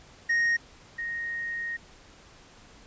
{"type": "tone pair in turn", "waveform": ["triangle", "sine"], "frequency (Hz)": [1864.7, 1864.7], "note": ["A#6", "A#6"], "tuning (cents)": [0, 0], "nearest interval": "unison", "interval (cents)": 0, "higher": "neither", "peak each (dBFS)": [-20, -30], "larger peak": "first", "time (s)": [[0.29, 0.57], [0.98, 1.77]], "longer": "second", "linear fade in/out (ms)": 10, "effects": ["pink hiss -53 dBFS RMS until 2.86 s", "resampled to 16000 Hz"]}